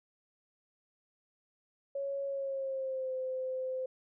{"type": "tone with pitch glide", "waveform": "sine", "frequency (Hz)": [554.4, 517.3], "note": ["C#5", "C5"], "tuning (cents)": [0, -20], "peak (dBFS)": -33, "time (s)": [1.95, 3.86], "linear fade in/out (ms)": 5, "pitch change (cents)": -120, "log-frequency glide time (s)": [2.26, 3.13], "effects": []}